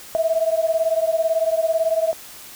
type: beating tone pair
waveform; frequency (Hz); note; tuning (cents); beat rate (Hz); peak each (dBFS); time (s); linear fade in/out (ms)
sine; 645 / 663; E5 / E5; -38 / +10; 18; -19 / -21; 0.15-2.13; 0
effects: white hiss -40 dBFS RMS until 2.55 s